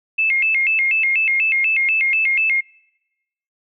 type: tone with vibrato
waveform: sine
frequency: 2369 Hz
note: D7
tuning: 14 cents sharp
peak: -14 dBFS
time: 0.18-2.61 s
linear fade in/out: 10 ms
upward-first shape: square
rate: 4.1 Hz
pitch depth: 180 cents each way
effects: noise-tail reverb RT60 1.0 s tail -26 dB re dry